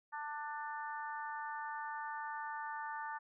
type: harmonic tone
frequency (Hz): 296.6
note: D4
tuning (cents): +17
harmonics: 3 / 4 / 5 / 6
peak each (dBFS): -42 / -47 / -48 / -48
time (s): 0.12-3.19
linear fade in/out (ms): 20
effects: none